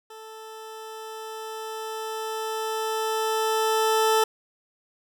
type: tone with level ramp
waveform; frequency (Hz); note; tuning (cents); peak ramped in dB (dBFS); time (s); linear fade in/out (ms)
20% pulse; 440; A4; 0; -36 to -13; 0.1-4.24; 5
effects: none